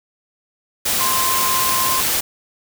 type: tone in noise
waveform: sine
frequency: 1046.5 Hz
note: C6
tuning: in tune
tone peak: -20 dBFS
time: 1-2.01 s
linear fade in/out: 10 ms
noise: white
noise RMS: -19 dBFS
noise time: 0.85-2.21 s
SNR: -4 dB
effects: none